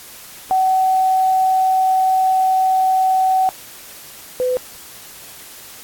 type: tone pair in turn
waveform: sine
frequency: 755 / 503.9 Hz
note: F#5 / B4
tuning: +35 / +35 cents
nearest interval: perfect fifth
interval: 700 cents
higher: first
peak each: -12 / -15 dBFS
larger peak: first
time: 0.51-3.49 / 4.4-4.57 s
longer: first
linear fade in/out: 0 ms
effects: white hiss -38 dBFS RMS until 5.83 s + AAC 64 kbps